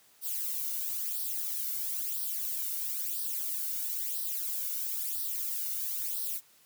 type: noise with flanger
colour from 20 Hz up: violet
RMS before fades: -34 dBFS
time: 0.21-6.41 s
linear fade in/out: 50 ms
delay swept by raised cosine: 0.21 to 1.41 ms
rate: 1 Hz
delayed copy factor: +0.75
effects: white hiss -62 dBFS RMS until 6.65 s + high-pass 80 Hz 12 dB/octave